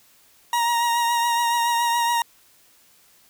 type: tone with vibrato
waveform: 40% pulse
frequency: 942 Hz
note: A#5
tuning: 18 cents sharp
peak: -18 dBFS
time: 0.53-2.22 s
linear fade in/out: 2 ms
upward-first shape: triangle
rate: 7.1 Hz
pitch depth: 30 cents each way
effects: white hiss -56 dBFS RMS until 3.29 s